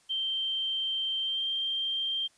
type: tone with pitch glide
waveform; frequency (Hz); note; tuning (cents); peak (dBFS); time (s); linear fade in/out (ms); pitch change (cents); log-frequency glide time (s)
sine; 3136 to 3167; G7 to G7; 0 to +17; -28; 0.09-2.28; 20; +17; 1.22-1.44
effects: white hiss -64 dBFS RMS until 2.37 s + resampled to 22050 Hz